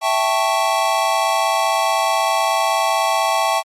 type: chord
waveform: square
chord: A dominant seventh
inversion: second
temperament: equal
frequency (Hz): 659.3 / 784 / 880 / 1108.7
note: E5 / G5 / A5 / C#6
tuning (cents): 0 / 0 / 0 / 0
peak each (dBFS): -22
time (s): 0.01-3.63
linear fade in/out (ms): 50
effects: low-pass 12000 Hz 12 dB/octave + Opus 48 kbps